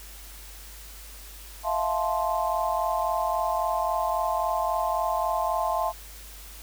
sine chord, F major seventh, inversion third, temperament just, 654.8 / 698.5 / 873.1 / 1047.7 Hz, E5 / F5 / A5 / C6, -12 / 0 / -14 / +2 cents, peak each -29 dBFS, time 1.63-5.93 s, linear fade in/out 50 ms, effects added 50 Hz sine -44 dBFS peak until 6.62 s + white hiss -46 dBFS RMS until 6.62 s

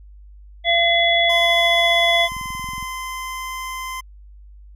harmonic tone, 681 Hz, F5, 44 cents flat, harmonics 1 / 3 / 5, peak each -18 / -18 / -18 dBFS, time 0.64-2.29 s, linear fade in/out 50 ms
25% pulse tone with pitch glide, 1028 to 1035.2 Hz, C6 to C6, -31 to -19 cents, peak -23 dBFS, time 1.29-4.01 s, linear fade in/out 10 ms, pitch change +12 cents, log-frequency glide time 1.43-3.56 s
click train, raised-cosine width 5 ms, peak -25 dBFS, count 12, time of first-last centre 2.32-2.827 s, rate 21.7 Hz
effects added 50 Hz sine -40 dBFS peak until 4.75 s

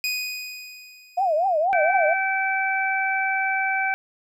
25% pulse tone with exponential decay, 2489 Hz, D#7, in tune, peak -18 dBFS, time 0.04-1.65 s, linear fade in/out 1 ms, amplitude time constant 350 ms
sine tone with vibrato, 689 Hz, F5, 24 cents flat, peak -18 dBFS, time 1.17-2.14 s, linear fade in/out 10 ms, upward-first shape triangle, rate 4.2 Hz, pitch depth 270 cents each way
harmonic tone, 771 Hz, G5, 29 cents flat, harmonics 1 / 2 / 3, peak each -25 / -25 / -25 dBFS, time 1.73-3.94 s, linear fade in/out 0 ms
effects none

